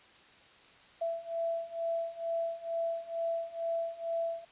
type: beating tone pair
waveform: sine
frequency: 666 / 668.2 Hz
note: E5 / E5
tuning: +18 / +23 cents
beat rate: 2.2 Hz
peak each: -36 / -34 dBFS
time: 1.01-4.45 s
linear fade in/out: 10 ms
effects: white hiss -58 dBFS RMS until 4.51 s + resampled to 8000 Hz